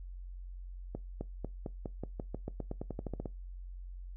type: accelerating click train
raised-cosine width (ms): 2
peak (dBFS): -24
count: 18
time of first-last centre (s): 0.95-3.258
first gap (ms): 260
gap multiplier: 0.91
effects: noise-tail reverb RT60 0.2 s tail -21 dB re dry + added 45 Hz sine -42 dBFS peak until 4.16 s